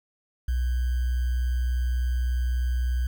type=tone with sample-and-hold; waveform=sine; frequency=61.74 Hz; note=B1; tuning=in tune; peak=-22 dBFS; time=0.48-3.07 s; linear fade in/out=5 ms; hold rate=1575 Hz; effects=none